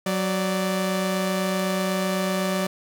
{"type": "tone pair together", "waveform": "sawtooth", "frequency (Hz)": [186.44, 587.3], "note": ["F#3", "D5"], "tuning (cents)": [13, 0], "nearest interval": "octave + minor sixth", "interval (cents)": 1987, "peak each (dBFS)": [-20, -23], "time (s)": [0.06, 2.67], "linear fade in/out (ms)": 5, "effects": []}